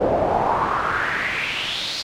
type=noise with band-pass filter sweep; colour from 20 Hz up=brown; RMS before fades=-22 dBFS; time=0-2.03 s; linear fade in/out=20 ms; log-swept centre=520 to 4600 Hz; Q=4; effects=none